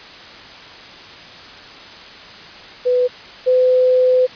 sine tone pair in turn, 498.1 / 507.7 Hz, B4 / B4, +15 / +48 cents, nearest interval unison, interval 33 cents, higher second, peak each -12 / -10 dBFS, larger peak second, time 2.85-3.08 / 3.46-4.27 s, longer second, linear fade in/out 20 ms, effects white hiss -37 dBFS RMS until 4.35 s + resampled to 11025 Hz

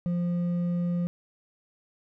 sine tone with hard clipping, 174.61 Hz, F3, in tune, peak -26 dBFS, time 0.06-1.07 s, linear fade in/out 0 ms, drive 4 dB, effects none

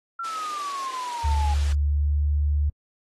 sine exponential sweep, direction down, 1372 to 824 Hz, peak -28 dBFS, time 0.19-1.54 s, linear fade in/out 5 ms
white high-pass noise, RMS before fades -36 dBFS, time 0.24-1.73 s, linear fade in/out 5 ms, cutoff 280 Hz, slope 24 dB/octave
sine tone with pitch glide, 72 to 73.34 Hz, D2 to D2, -34 to -2 cents, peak -19 dBFS, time 1.24-2.7 s, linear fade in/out 10 ms, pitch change +32 cents, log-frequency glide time 1.54-2.2 s
effects low-pass 6000 Hz 12 dB/octave + AAC 32 kbps

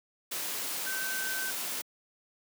sine tone in noise, 1537 Hz, G6, 35 cents flat, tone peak -34 dBFS, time 0.86-1.51 s, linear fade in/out 10 ms, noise white, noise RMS -35 dBFS, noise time 0.31-1.82 s, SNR -2 dB, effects high-pass 200 Hz 12 dB/octave

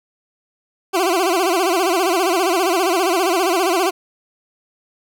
20% pulse tone with vibrato, 360 Hz, F#4, 47 cents flat, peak -10 dBFS, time 0.93-3.91 s, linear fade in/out 20 ms, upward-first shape sine, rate 15 Hz, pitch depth 150 cents each way, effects none

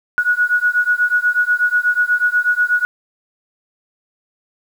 sine beating tone pair, 1456 / 1464.2 Hz, F#6 / F#6, -28 / -19 cents, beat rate 8.2 Hz, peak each -16 dBFS, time 0.18-2.85 s, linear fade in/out 0 ms, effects 7-bit

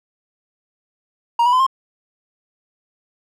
triangle tone with pitch steps, 940 / 978.8 / 1019.2 / 1061.2 Hz, A#5 / B5 / C6 / C6, +14 / -16 / -46 / +24 cents, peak -10 dBFS, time 1.39-1.666 s, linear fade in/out 5 ms, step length 69 ms, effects none

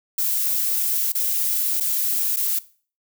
violet noise with dropouts, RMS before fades -22 dBFS, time 0.18-2.59 s, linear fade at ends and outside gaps 5 ms, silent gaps 1.121-1.15 / 1.801-1.806 / 2.362-2.368 s, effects noise-tail reverb RT60 0.4 s tail -18 dB re dry

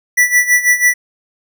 square tone with tremolo, 1964 Hz, B6, 10 cents flat, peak -7 dBFS, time 0.17-0.94 s, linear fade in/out 10 ms, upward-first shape sine, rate 6.1 Hz, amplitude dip 80%, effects none

